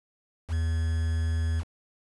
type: tone with quantisation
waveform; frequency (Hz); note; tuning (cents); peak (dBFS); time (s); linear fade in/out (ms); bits
triangle; 81.4; E2; -21; -22; 0.48-1.64; 50; 7
effects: resampled to 24000 Hz